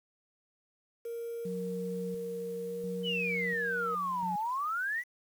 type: tone with pitch glide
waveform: sine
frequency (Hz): 466.2 to 470.8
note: A#4 to A#4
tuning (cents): 0 to +17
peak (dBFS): -35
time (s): 1.05-3.95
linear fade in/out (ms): 5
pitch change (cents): +17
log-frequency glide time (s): 2.6-2.79
type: tone with tremolo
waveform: sine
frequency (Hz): 180.7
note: F#3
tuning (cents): -41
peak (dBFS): -36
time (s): 1.45-4.36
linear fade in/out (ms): 5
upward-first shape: square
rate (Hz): 0.72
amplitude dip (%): 55
type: exponential two-way sweep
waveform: sine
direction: down then up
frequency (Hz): 3062 to 818 to 2021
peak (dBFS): -30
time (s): 3.03-5.04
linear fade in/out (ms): 50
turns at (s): 4.36
effects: tanh soft clip ceiling -21 dBFS + 9-bit